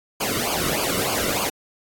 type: noise with flanger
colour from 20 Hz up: pink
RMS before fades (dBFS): -24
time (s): 0.2-1.5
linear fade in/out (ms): 10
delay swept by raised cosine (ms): 0.52 to 1.23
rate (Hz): 3.3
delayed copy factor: -0.95
effects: AAC 64 kbps